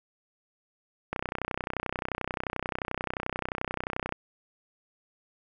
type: click train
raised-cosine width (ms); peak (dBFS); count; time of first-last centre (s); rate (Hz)
0.5; -15; 95; 1.13-4.124; 31.4
effects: none